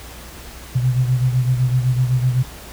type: beating tone pair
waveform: sine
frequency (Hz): 125.5 / 133.4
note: B2 / C3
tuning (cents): +28 / +34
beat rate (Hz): 7.9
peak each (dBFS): -15 / -22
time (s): 0.75-2.43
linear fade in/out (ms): 10
effects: added 60 Hz sine -38 dBFS peak until 2.72 s + pink hiss -38 dBFS RMS until 2.72 s